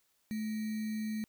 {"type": "tone with sample-and-hold", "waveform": "sine", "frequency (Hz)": 216.6, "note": "A3", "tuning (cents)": -27, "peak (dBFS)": -33, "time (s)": [0.31, 1.24], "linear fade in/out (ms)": 0, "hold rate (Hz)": 2100, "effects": ["white hiss -74 dBFS RMS until 1.28 s"]}